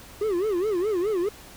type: tone with vibrato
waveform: triangle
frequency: 389 Hz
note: G4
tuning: 13 cents flat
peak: -20 dBFS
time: 0.21-1.29 s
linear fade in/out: 5 ms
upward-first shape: sine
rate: 4.8 Hz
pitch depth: 220 cents each way
effects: pink hiss -46 dBFS RMS until 1.56 s